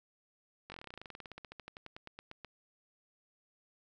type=slowing click train; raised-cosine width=0.3 ms; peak=-30 dBFS; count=30; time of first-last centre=0.7-2.447 s; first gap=20 ms; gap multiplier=1.07; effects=none